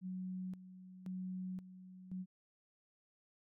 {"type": "tone with tremolo", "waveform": "sine", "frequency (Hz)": 185, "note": "F#3", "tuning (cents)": 0, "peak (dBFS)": -40, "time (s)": [0.01, 2.26], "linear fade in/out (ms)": 50, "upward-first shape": "square", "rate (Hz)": 0.95, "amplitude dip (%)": 75, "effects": []}